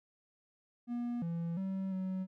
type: tone with pitch steps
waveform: triangle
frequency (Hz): 239.9 / 168.3 / 191.5 / 187.7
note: A#3 / E3 / G3 / F#3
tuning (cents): +50 / +36 / -40 / +25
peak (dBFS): -32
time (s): 0.87-2.27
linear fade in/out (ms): 50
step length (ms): 350
effects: none